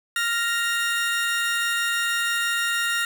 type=tone pair together; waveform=30% pulse; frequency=1396.9 / 1864.6 Hz; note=F6 / A#6; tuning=0 / 0 cents; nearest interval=perfect fourth; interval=500 cents; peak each=-22 / -22 dBFS; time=0.16-3.05 s; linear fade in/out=2 ms; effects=none